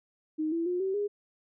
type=tone with pitch steps; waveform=sine; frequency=311.1 / 333.4 / 357.4 / 383 / 410.5 Hz; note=D#4 / E4 / F4 / G4 / G#4; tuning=0 / +20 / +40 / -40 / -20 cents; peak=-27 dBFS; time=0.38-1.08 s; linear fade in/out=20 ms; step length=140 ms; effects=none